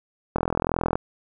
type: click train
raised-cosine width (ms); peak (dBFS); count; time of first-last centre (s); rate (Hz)
1; -8; 26; 0.36-0.955; 42
effects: none